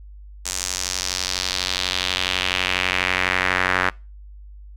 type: tone with band-pass filter sweep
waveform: sawtooth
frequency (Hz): 92.1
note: F#2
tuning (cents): -7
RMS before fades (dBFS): -23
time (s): 0.45-3.9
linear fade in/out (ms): 10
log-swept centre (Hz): 7200 to 1600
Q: 2.1
effects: noise-tail reverb RT60 0.3 s tail -24 dB re dry + added 50 Hz sine -38 dBFS peak until 4.76 s